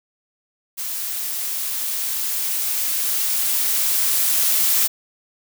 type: noise with level ramp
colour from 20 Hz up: blue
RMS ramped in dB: -27 to -17 dBFS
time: 0.77-4.88 s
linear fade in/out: 20 ms
effects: none